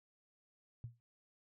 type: tone with exponential decay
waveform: sine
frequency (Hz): 117.9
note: A#2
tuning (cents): +20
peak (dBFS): -39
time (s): 0.84-1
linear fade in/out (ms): 0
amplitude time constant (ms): 33
effects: none